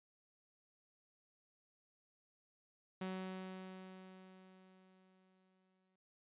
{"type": "tone with exponential decay", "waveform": "sawtooth", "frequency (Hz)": 187.3, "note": "F#3", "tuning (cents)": 21, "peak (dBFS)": -36, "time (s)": [3.01, 5.96], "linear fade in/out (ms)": 5, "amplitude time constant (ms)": 640, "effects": ["resampled to 8000 Hz"]}